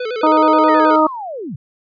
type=tone with vibrato; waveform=square; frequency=466.2 Hz; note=A#4; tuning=in tune; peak=-21 dBFS; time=0-0.96 s; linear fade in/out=5 ms; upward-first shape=square; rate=9.4 Hz; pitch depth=110 cents each way
type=harmonic tone; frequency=311.1 Hz; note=D#4; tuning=in tune; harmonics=1 / 2 / 3 / 4; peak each=-15 / -15 / -15 / -15 dBFS; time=0.23-1.07 s; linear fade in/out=5 ms
type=linear sweep; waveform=sine; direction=down; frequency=1940 to 110 Hz; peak=-24 dBFS; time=0.68-1.56 s; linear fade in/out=5 ms
type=noise with exponential decay; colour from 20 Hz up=violet; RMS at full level=-27 dBFS; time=0.94-1.2 s; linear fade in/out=1 ms; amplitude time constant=56 ms
effects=resampled to 11025 Hz